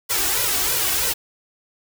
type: noise with flanger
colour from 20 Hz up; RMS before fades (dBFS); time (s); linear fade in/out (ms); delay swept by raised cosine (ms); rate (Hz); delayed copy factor
white; -21; 0.09-1.14; 20; 2 to 2.73; 3.1; +0.75
effects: none